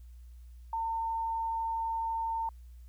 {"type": "tone", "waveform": "sine", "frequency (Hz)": 906, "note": "A#5", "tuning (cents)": -50, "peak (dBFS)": -30, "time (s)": [0.73, 2.49], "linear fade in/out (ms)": 2, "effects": ["added 60 Hz sine -47 dBFS peak until 2.88 s", "white hiss -72 dBFS RMS until 2.88 s"]}